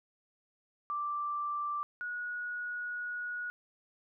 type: tone pair in turn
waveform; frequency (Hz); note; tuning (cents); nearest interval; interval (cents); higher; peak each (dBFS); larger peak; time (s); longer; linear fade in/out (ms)
sine; 1174.7 / 1456.3; D6 / F#6; 0 / -28; major third; 372; second; -32 / -35; first; 0.9-1.83 / 2.01-3.5; second; 0
effects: none